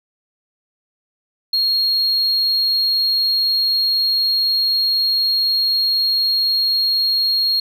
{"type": "tone", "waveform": "sine", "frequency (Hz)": 4269, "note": "C8", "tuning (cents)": 34, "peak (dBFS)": -12, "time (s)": [1.53, 7.6], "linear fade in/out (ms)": 5, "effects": ["tanh soft clip ceiling -13 dBFS"]}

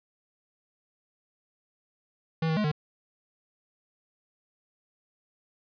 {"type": "tone with pitch steps", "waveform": "square", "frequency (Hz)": [161.6, 159.2, 211.9, 151.1], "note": ["E3", "D#3", "G#3", "D3"], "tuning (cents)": [-34, 40, 35, 50], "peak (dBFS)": -25, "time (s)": [2.42, 2.716], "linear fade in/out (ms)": 5, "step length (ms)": 74, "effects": ["resampled to 11025 Hz", "11-bit"]}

